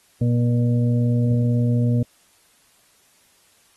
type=harmonic tone; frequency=120 Hz; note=B2; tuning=49 cents flat; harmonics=1 / 2 / 4 / 5; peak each=-17 / -22 / -31 / -35 dBFS; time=0.21-2.03 s; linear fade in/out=5 ms; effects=white hiss -58 dBFS RMS until 3.76 s + AAC 32 kbps